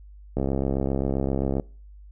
click train, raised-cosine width 2 ms, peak -12 dBFS, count 84, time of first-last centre 0.37-1.598 s, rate 67.6 Hz, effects noise-tail reverb RT60 0.4 s tail -24 dB re dry + added 50 Hz sine -43 dBFS peak until 2.11 s

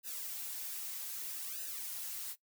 blue noise with flanger, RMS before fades -42 dBFS, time 0.03-2.36 s, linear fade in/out 50 ms, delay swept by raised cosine 0.89 to 6.19 ms, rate 0.63 Hz, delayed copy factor -0.9, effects noise-tail reverb RT60 0.1 s tail -18 dB re dry

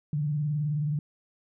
sine tone with vibrato, 148.5 Hz, D3, 20 cents sharp, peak -25 dBFS, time 0.13-0.99 s, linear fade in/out 2 ms, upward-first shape sine, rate 19 Hz, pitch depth 81 cents each way, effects none

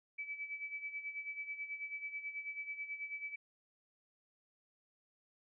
sine tone with tremolo, 2300 Hz, D7, 37 cents flat, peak -38 dBFS, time 0.18-3.36 s, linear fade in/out 10 ms, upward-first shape sine, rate 9.2 Hz, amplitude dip 70%, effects none

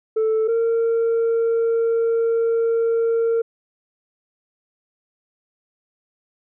sine tone pair in turn, 440 / 458.9 Hz, A4 / A#4, 0 / -27 cents, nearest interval minor second, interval 73 cents, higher second, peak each -14 dBFS, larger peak neither, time 0.16-0.48 / 0.48-3.42 s, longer second, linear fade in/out 10 ms, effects tanh soft clip ceiling -15 dBFS

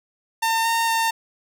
sawtooth tone with pitch steps, 905 / 916 / 908 Hz, A5 / A#5 / A#5, +48 / -31 / -46 cents, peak -15 dBFS, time 0.42-1.11 s, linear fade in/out 10 ms, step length 230 ms, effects none

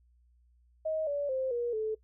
sine tone with pitch steps, 630 / 574.4 / 523.7 / 477.5 / 435.3 Hz, D#5 / D5 / C5 / A#4 / A4, +21 / -39 / +1 / +42 / -19 cents, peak -29 dBFS, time 0.85-1.95 s, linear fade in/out 10 ms, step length 220 ms, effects noise-tail reverb RT60 0.1 s tail -20 dB re dry + added 60 Hz sine -62 dBFS peak until 2.03 s

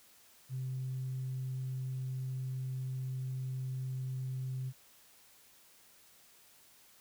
sine tone, 130 Hz, C3, 11 cents flat, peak -34 dBFS, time 0.49-4.73 s, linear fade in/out 50 ms, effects tanh soft clip ceiling -31 dBFS + white hiss -62 dBFS RMS until 7 s

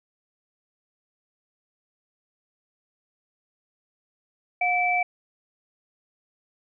sine tone pair together, 720 / 2316 Hz, F#5 / D7, -47 / -25 cents, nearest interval octave + minor sixth, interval 2022 cents, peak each -23 dBFS, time 4.61-5.03 s, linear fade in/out 5 ms, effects none

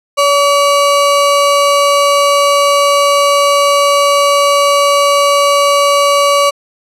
square ring-modulated tone, 855 Hz, A5, 50 cents flat, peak -5 dBFS, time 0.17-6.51 s, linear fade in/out 20 ms, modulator 287 Hz, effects low-pass 11000 Hz 12 dB/octave

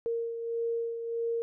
sine beating tone pair, 463 / 464.6 Hz, A#4 / A#4, -12 / -6 cents, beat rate 1.6 Hz, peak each -30 / -39 dBFS, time 0.06-1.42 s, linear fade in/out 0 ms, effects none

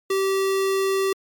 square tone, 387.1 Hz, G4, 22 cents flat, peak -20 dBFS, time 0.1-1.13 s, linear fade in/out 5 ms, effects MP3 96 kbps

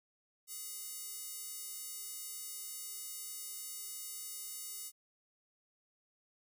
square tone with high-pass filter, 415.3 Hz, G#4, in tune, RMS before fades -45 dBFS, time 0.47-4.92 s, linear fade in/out 50 ms, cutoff 8100 Hz, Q 0.96, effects none

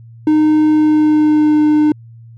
triangle tone with pitch glide, 307.2 to 302.3 Hz, D#4 to D#4, -22 to -50 cents, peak -6 dBFS, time 0.27-1.92 s, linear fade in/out 2 ms, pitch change -28 cents, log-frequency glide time 0.68-1.6 s, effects added 115 Hz sine -35 dBFS peak until 2.37 s

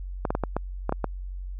clicks, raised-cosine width 1 ms, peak -11 dBFS, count 8, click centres 0.252 / 0.305 / 0.351 / 0.437 / 0.566 / 0.894 / 0.924 / 1.043 s, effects added 46 Hz sine -32 dBFS peak until 1.59 s

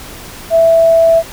sine tone, 660 Hz, E5, 2 cents sharp, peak -5 dBFS, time 0.5-1.23 s, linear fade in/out 50 ms, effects pink hiss -31 dBFS RMS until 1.32 s

